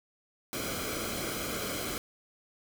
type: noise with comb filter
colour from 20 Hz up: pink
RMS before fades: -35 dBFS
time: 0.53-1.98 s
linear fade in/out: 0 ms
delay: 1.1 ms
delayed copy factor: -0.7
effects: none